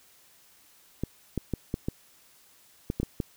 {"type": "clicks", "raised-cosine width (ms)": 3, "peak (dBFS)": -15, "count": 9, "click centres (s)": [1.036, 1.377, 1.537, 1.741, 1.885, 2.901, 3, 3.031, 3.202], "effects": ["white hiss -59 dBFS RMS until 3.36 s"]}